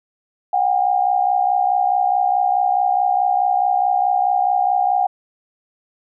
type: tone pair together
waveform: sine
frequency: 731.3 / 796 Hz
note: F#5 / G5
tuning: -20 / +26 cents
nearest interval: minor second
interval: 146 cents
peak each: -17 dBFS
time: 0.53-5.07 s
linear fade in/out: 5 ms
effects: none